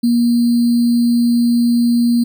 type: tone with sample-and-hold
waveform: sine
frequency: 237.7 Hz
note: A#3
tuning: 34 cents sharp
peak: -10 dBFS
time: 0.03-2.24 s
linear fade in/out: 10 ms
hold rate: 4410 Hz
effects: none